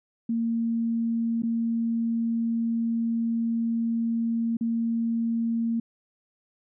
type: tone with dropouts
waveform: sine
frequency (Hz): 230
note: A#3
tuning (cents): -23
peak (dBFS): -23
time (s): 0.29-5.8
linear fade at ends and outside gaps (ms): 5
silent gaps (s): 1.422-1.433 / 4.57-4.609
effects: none